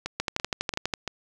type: two click trains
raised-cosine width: 0.2 ms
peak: -9 / -13 dBFS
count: 10 / 4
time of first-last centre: 0.2-0.938 / 0.06-1.077 s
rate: 12.2 / 2.95 Hz
effects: none